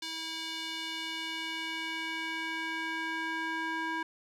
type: tone with band-pass filter sweep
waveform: square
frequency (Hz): 323.9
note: E4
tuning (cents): -30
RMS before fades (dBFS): -36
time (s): 0.02-4.03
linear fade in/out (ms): 5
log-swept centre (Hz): 4100 to 1400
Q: 1.7
effects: none